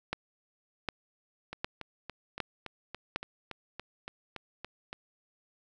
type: two click trains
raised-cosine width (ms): 0.3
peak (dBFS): -15 / -23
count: 5 / 13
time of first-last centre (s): 0.13-3.16 / 1.53-4.929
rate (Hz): 1.32 / 3.53
effects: none

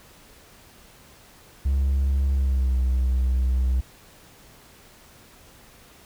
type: tone with pitch glide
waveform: triangle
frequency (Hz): 68.2 to 63.63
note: C#2 to C2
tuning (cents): -28 to -48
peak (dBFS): -16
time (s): 1.65-3.81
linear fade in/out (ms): 10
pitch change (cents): -120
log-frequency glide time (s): 2.32-2.75
effects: tanh soft clip ceiling -13 dBFS + pink hiss -51 dBFS RMS until 6.05 s

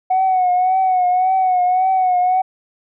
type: tone with vibrato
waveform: sine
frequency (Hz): 740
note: F#5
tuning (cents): 0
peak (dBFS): -11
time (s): 0.1-2.42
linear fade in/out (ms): 10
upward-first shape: triangle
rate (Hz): 1.8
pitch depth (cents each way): 57
effects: tanh soft clip ceiling -9 dBFS

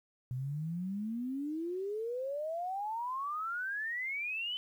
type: exponential sweep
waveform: sine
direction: up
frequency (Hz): 123.1 to 3070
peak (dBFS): -34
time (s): 0.31-4.57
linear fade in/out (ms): 0
effects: 11-bit

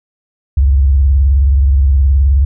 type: tone with vibrato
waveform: sine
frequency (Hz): 68.3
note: C#2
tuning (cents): -25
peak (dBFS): -6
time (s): 0.57-2.45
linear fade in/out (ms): 5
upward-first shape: sine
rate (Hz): 19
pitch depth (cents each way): 170
effects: none

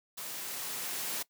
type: noise with level ramp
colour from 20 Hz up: white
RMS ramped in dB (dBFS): -41 to -35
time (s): 0.17-1.23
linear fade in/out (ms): 10
effects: noise-tail reverb RT60 0.1 s tail -20 dB re dry + high-pass 150 Hz 12 dB/octave

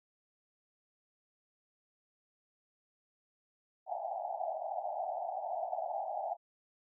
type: band-pass noise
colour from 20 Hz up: pink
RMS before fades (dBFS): -38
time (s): 3.86-6.37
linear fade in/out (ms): 50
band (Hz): 630 to 830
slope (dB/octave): 96
effects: none

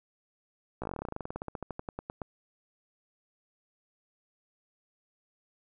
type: slowing click train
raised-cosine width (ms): 1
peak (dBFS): -22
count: 28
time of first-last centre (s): 0.82-2.218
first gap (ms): 16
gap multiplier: 1.08
effects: none

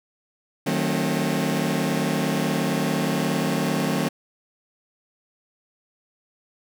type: chord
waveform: sawtooth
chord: D# diminished seventh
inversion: none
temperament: just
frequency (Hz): 155.56 / 186.68 / 224 / 268.8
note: D#3 / F#3 / A3 / C4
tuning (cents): 0 / +16 / +31 / +47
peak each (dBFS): -23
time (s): 0.66-4.09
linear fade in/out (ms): 10
effects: none

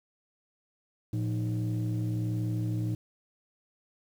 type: tone cluster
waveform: sine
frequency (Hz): 114.2 / 175.6 / 309.9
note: A#2 / F3 / D#4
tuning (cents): -35 / +10 / -7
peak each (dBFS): -27 / -35 / -34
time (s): 1.13-2.95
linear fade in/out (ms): 5
effects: tanh soft clip ceiling -24 dBFS + 9-bit

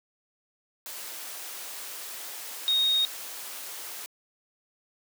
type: tone in noise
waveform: sine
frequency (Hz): 3729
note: A#7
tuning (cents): 0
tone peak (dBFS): -21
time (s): 2.68-3.05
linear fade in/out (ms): 0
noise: white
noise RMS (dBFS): -39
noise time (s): 0.86-4.06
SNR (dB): +15
effects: high-pass 400 Hz 12 dB/octave

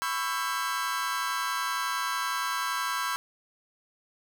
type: chord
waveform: 40% pulse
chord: C# half-diminished seventh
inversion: third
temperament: just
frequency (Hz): 997.9 / 1108.7 / 1330.5 / 1596.6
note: B5 / C#6 / E6 / G6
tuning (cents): +18 / 0 / +16 / +31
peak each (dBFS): -33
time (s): 0.02-3.16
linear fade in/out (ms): 0
effects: none

